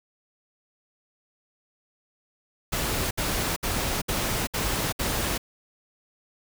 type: noise bursts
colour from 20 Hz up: pink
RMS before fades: -27 dBFS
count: 6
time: 2.72-5.38 s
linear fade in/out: 10 ms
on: 390 ms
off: 64 ms
effects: none